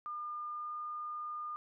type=tone with pitch glide; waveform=sine; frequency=1207 to 1214 Hz; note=D6 to D#6; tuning=+47 to -43 cents; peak=-38 dBFS; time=0.06-1.56 s; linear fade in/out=0 ms; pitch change=+10 cents; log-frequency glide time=0.53-0.72 s; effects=none